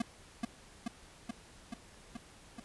square tone with echo, 233.1 Hz, A#3, in tune, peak -30 dBFS, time 0-0.02 s, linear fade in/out 5 ms, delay 430 ms, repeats 6, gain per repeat -2 dB, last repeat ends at 2.6 s, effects pink hiss -57 dBFS RMS until 2.64 s + resampled to 24000 Hz

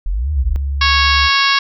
sine linear two-way sweep, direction up then down, 35.52 to 77.78 to 35.92 Hz, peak -15 dBFS, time 0.06-0.56 s, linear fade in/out 0 ms, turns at 0.32 s
sine tone with pitch glide, 69.3 to 69.94 Hz, C#2 to C#2, 0 to +16 cents, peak -16 dBFS, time 0.35-1.3 s, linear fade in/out 50 ms, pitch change +16 cents, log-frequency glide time 0.67-0.83 s
harmonic tone, 552 Hz, C#5, 7 cents flat, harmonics 2 / 3 / 4 / 5 / 6 / 7 / 8 / 9 / 10, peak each -16 / -18 / -19 / -20 / -21 / -21 / -22 / -23 / -23 dBFS, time 0.81-1.59 s, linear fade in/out 5 ms
effects none

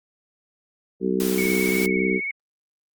harmonic tone, 63.7 Hz, C2, 46 cents flat, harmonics 3 / 4 / 5 / 6 / 7, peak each -25 / -28 / -28 / -24 / -29 dBFS, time 1-2.21 s, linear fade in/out 50 ms
white noise, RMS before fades -31 dBFS, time 1.2-1.86 s, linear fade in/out 0 ms
sine tone with vibrato, 2217 Hz, C#7, in tune, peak -25 dBFS, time 1.38-2.31 s, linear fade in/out 2 ms, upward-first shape triangle, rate 18 Hz, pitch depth 39 cents each way
effects Opus 32 kbps

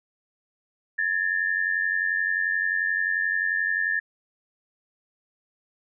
sine tone pair together, 1708.6 / 1800 Hz, G#6 / A6, +49 / +39 cents, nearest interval minor second, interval 90 cents, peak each -25 dBFS, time 0.98-4 s, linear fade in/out 10 ms, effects none

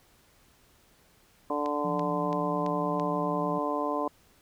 harmonic tone, 146.83 Hz, D3, in tune, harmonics 2 / 3 / 4 / 5 / 6 / 7, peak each -33 / -35 / -33 / -36 / -38 / -32 dBFS, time 1.5-4.08 s, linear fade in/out 2 ms
click train, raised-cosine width 0.2 ms, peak -25 dBFS, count 5, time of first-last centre 1.66-2.998 s, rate 2.99 Hz
sine tone with vibrato, 173.3 Hz, F3, 13 cents flat, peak -33 dBFS, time 1.84-3.59 s, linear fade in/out 10 ms, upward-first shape triangle, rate 10 Hz, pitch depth 70 cents each way
effects pink hiss -62 dBFS RMS until 4.41 s

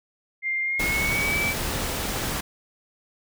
sine tone with pitch glide, 2106 to 2310 Hz, C7 to D7, +11 to -29 cents, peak -23 dBFS, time 0.42-1.55 s, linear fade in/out 50 ms, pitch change +160 cents, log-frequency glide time 0.63-1.39 s
pink noise, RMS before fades -28 dBFS, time 0.79-2.41 s, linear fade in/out 10 ms
effects none

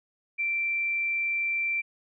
sine tone, 2349 Hz, D7, in tune, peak -25 dBFS, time 0.38-1.82 s, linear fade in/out 20 ms, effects none

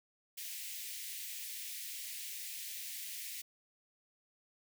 white high-pass noise, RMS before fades -44 dBFS, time 0.37-3.42 s, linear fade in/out 10 ms, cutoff 1900 Hz, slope 48 dB/octave, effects none

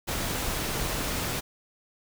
pink noise, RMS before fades -30 dBFS, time 0.07-1.41 s, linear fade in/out 20 ms, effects none

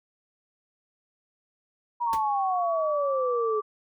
sine exponential sweep, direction down, 969 to 420 Hz, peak -24 dBFS, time 2-3.61 s, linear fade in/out 20 ms
sine tone with pitch glide, 1108.7 to 1164.5 Hz, C#6 to D6, 0 to -15 cents, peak -29 dBFS, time 2.06-3.62 s, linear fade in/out 20 ms, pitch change +85 cents, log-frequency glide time 2.47-3.16 s
pink noise with exponential decay, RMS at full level -33 dBFS, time 2.13-2.24 s, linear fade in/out 0 ms, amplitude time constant 22 ms
effects none

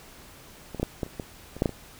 clicks, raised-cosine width 2 ms, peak -23 / -16 / -11 / -14 / -30 / -18 / -25 / -8 / -9 / -21 dBFS, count 10, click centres 0.747 / 0.798 / 0.83 / 1.032 / 1.064 / 1.198 / 1.566 / 1.621 / 1.658 / 1.693 s, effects pink hiss -49 dBFS RMS until 1.99 s

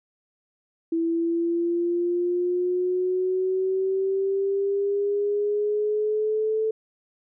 sine exponential sweep, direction up, 329.6 to 440 Hz, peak -21 dBFS, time 0.92-6.71 s, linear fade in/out 5 ms, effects none

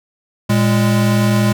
square tone pair together, 115 / 205.4 Hz, A#2 / G#3, -23 / -19 cents, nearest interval minor seventh, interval 1004 cents, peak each -15 dBFS, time 0.49-1.53 s, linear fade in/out 10 ms, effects none

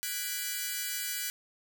5% pulse chord, G# half-diminished seventh, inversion third, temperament equal, 1480 / 1661.2 / 1975.5 / 2349 Hz, F#6 / G#6 / B6 / D7, 0 / 0 / 0 / 0 cents, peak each -26 / -29 / -28 / -29 dBFS, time 0.03-1.3 s, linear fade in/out 0 ms, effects none

